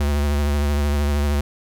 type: tone with vibrato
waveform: square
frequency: 72.5 Hz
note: D2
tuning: 22 cents flat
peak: -18 dBFS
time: 0-1.41 s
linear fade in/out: 5 ms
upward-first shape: triangle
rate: 13 Hz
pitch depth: 45 cents each way
effects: none